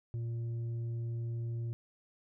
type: tone with tanh clipping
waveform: triangle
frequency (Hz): 116.54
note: A#2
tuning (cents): 0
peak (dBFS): -35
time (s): 0.14-1.73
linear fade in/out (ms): 0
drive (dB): 9
effects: none